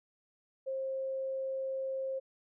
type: tone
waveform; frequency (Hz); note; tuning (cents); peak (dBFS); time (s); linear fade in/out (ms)
sine; 532; C5; +29; -33; 0.66-2.2; 20
effects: none